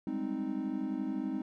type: chord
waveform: triangle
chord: Ab major seventh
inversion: third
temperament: equal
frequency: 196 / 207.7 / 261.6 / 311.1 Hz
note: G3 / Ab3 / C4 / Eb4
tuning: 0 / 0 / 0 / 0 cents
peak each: -40 / -37 / -34 / -35 dBFS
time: 0.07-1.42 s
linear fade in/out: 2 ms
effects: none